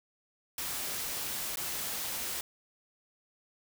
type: noise with dropouts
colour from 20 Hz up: white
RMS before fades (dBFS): -36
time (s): 0.58-2.41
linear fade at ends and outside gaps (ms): 2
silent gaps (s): 1.558-1.571
effects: none